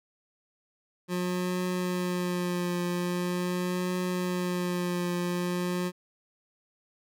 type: tone with vibrato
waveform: 25% pulse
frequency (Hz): 178.8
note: F3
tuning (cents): +41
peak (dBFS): -24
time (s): 1.08-5.92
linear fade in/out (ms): 50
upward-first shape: triangle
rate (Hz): 0.43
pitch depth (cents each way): 28
effects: none